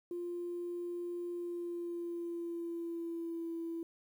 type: tone with pitch glide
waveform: sine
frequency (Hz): 349.2 to 332.7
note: F4 to E4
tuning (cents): 0 to +16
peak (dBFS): -36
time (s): 0.11-3.83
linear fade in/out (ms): 2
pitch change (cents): -84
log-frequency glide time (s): 1.29-3.51
effects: tanh soft clip ceiling -32 dBFS + 11-bit